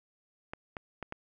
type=clicks; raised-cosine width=0.5 ms; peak=-23 dBFS; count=4; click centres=0.535 / 0.768 / 1.027 / 1.124 s; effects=none